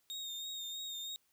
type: tone with vibrato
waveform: 35% pulse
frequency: 3700 Hz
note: A#7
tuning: 14 cents flat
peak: -39 dBFS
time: 0.1-1.16 s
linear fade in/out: 0 ms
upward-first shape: sine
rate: 3.1 Hz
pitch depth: 34 cents each way
effects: white hiss -75 dBFS RMS until 1.32 s